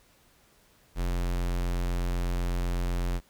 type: tone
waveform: square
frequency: 44 Hz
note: F1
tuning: 14 cents sharp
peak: -27 dBFS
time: 0.95-3.21 s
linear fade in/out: 50 ms
effects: pink hiss -62 dBFS RMS until 3.29 s